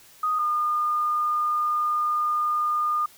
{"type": "tone pair in turn", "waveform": "sine", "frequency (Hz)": [1244.5, 1215.4], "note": ["D#6", "D#6"], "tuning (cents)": [0, -41], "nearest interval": "unison", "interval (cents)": 41, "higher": "first", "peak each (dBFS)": -21, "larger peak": "neither", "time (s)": [[0.23, 0.39], [0.39, 3.06]], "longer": "second", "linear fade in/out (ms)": 5, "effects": ["white hiss -52 dBFS RMS until 3.17 s"]}